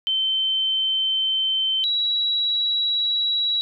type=tone pair in turn; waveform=sine; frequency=3091 / 3894 Hz; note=G7 / B7; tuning=-25 / -25 cents; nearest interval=major third; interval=400 cents; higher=second; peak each=-19 dBFS; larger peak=neither; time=0.07-1.84 / 1.84-3.61 s; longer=neither; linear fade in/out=0 ms; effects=none